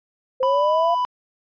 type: linear sweep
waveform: sine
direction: up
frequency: 513 to 698.5 Hz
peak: -18 dBFS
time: 0.4-0.95 s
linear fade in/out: 10 ms
type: tone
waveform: triangle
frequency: 993 Hz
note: B5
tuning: 9 cents sharp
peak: -17 dBFS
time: 0.43-1.05 s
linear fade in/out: 0 ms
effects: resampled to 11025 Hz